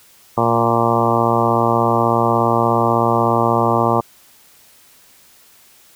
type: harmonic tone with a mistuned harmonic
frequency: 116.54 Hz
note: A#2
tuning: in tune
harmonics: 1 / 2 / 3 / 4 / 5 / 6 / 7 / 8 / 9 / 10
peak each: -22 / -22 / -22 / -22 / -22 / -22 / -22 / -22 / -22 / -22 dBFS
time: 0.37-4.01 s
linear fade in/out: 10 ms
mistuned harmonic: 2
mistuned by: -17 cents
effects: white hiss -49 dBFS RMS until 5.95 s